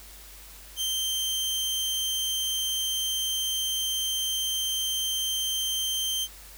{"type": "tone", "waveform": "sawtooth", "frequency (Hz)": 3136, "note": "G7", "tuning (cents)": 0, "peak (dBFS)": -23, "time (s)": [0.76, 6.28], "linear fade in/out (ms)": 50, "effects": ["added 50 Hz sine -49 dBFS peak until 6.57 s", "white hiss -48 dBFS RMS until 6.57 s"]}